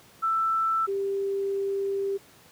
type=tone pair in turn; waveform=sine; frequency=1327 / 394.5 Hz; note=E6 / G4; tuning=+11 / +11 cents; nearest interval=octave + major sixth; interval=2100 cents; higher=first; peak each=-22 / -25 dBFS; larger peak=first; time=0.22-0.87 / 0.87-2.18 s; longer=second; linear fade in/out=20 ms; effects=pink hiss -54 dBFS RMS until 2.51 s + high-pass 100 Hz 12 dB/octave